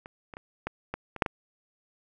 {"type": "clicks", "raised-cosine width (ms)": 0.5, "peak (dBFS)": [-27, -27, -25, -16, -17, -23, -6, -14], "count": 8, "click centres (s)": [0.059, 0.338, 0.369, 0.67, 0.94, 1.163, 1.222, 1.262], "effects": []}